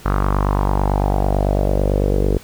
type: tone with low-pass filter sweep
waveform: sawtooth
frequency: 49 Hz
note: G1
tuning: in tune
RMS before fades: -17 dBFS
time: 0.05-2.38 s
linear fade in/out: 10 ms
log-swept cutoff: 1300 to 430 Hz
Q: 3.7
effects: pink hiss -42 dBFS RMS until 2.43 s